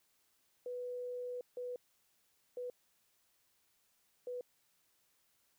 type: tone bursts at uneven times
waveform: sine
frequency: 493.9 Hz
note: B4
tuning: in tune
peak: -39 dBFS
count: 4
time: 0.66-1.41 / 1.57-1.76 / 2.57-2.7 / 4.27-4.41 s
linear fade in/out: 2 ms
effects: white hiss -75 dBFS RMS until 5.58 s